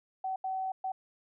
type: tone bursts at uneven times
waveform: sine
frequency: 759 Hz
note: F#5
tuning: 44 cents sharp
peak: -31 dBFS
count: 3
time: 0.24-0.36 / 0.44-0.72 / 0.84-0.92 s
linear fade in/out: 5 ms
effects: none